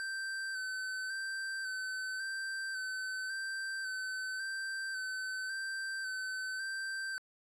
square tone with vibrato, 1545 Hz, G6, 26 cents flat, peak -37 dBFS, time 0-7.18 s, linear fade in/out 0 ms, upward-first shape square, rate 0.91 Hz, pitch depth 22 cents each way, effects low-pass 9000 Hz 12 dB/octave

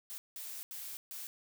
blue noise bursts at uneven times, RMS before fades -44 dBFS, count 4, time 0.1-0.18 / 0.36-0.63 / 0.71-0.97 / 1.11-1.27 s, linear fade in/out 0 ms, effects none

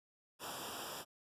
pink noise with comb filter, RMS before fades -45 dBFS, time 0.39-1.05 s, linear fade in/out 50 ms, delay 0.47 ms, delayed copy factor -0.9, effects high-pass 80 Hz 12 dB/octave + resampled to 32000 Hz

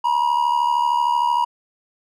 triangle tone with amplitude modulation, 959 Hz, A#5, 49 cents sharp, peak -11 dBFS, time 0.04-1.45 s, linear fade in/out 10 ms, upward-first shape sine, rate 73.1 Hz, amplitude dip 70%, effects none

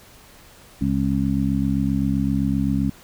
harmonic tone, 67.7 Hz, C#2, 40 cents flat, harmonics 1 / 2 / 3 / 4, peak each -27 / -25 / -22 / -23 dBFS, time 0.81-2.9 s, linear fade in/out 5 ms, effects pink hiss -48 dBFS RMS until 3.03 s

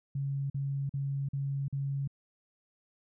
sine tone bursts, 138.59 Hz, C#3, in tune, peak -30 dBFS, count 5, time 0.15-2.076 s, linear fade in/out 5 ms, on 350 ms, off 44 ms, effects none

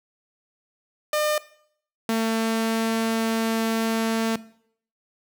sawtooth tone pair in turn, 604 / 224.9 Hz, D5 / A3, +48 / +38 cents, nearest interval octave + perfect fourth, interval 1710 cents, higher first, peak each -17 dBFS, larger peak neither, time 1.13-1.38 / 2.09-4.36 s, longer second, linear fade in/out 2 ms, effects noise-tail reverb RT60 0.6 s tail -18 dB re dry

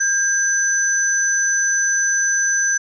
sine tone pair together, 1600 / 6036 Hz, G6 / F#8, +35 / +34 cents, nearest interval octave + major seventh, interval 2299 cents, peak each -18 dBFS, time 0-2.78 s, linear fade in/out 10 ms, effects none

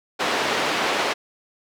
pink band-pass noise, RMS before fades -23 dBFS, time 0.19-1.14 s, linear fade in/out 20 ms, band 400 to 3900 Hz, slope 12 dB/octave, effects none

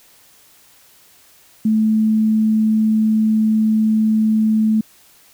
sine tone, 217.9 Hz, A3, 17 cents flat, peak -12 dBFS, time 1.65-4.81 s, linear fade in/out 5 ms, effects white hiss -50 dBFS RMS until 5.33 s

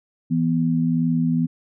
sine tone pair together, 164.79 / 246.9 Hz, E3 / B3, 0 / 0 cents, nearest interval perfect fifth, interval 700 cents, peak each -20 dBFS, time 0.3-1.47 s, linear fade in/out 20 ms, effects none

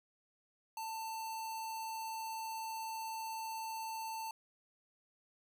square tone with notch filter, 892 Hz, A5, 23 cents sharp, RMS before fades -42 dBFS, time 0.77-4.31 s, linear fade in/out 2 ms, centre 1800 Hz, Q 0.88, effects none

